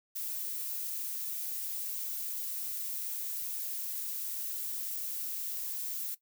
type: noise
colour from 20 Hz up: violet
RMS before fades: -37 dBFS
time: 0.15-6.15 s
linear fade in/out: 10 ms
effects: noise-tail reverb RT60 0.1 s tail -17 dB re dry